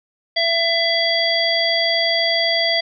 harmonic tone, 669 Hz, E5, 25 cents sharp, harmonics 1 / 3 / 5 / 7, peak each -21 / -21 / -21 / -21 dBFS, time 0.36-2.81 s, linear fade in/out 10 ms, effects none

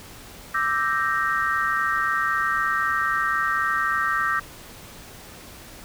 sine chord, E half-diminished seventh, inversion third, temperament equal, 1174.7 / 1318.5 / 1568 / 1864.7 Hz, D6 / E6 / G6 / Bb6, 0 / 0 / 0 / 0 cents, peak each -26 dBFS, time 0.54-4.4 s, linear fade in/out 10 ms, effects pink hiss -43 dBFS RMS until 5.84 s

